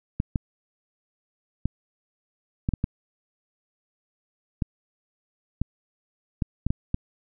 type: clicks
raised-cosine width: 5 ms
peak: -11 dBFS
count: 12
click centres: 0.201 / 0.358 / 1.656 / 2.689 / 2.737 / 2.841 / 4.622 / 5.616 / 6.422 / 6.666 / 6.705 / 6.944 s
effects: none